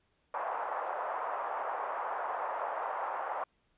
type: band-pass noise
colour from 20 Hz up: white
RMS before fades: -36 dBFS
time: 0.34-3.44 s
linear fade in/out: 2 ms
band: 620 to 1100 Hz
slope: 24 dB/octave
effects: pink hiss -74 dBFS RMS until 3.77 s + resampled to 8000 Hz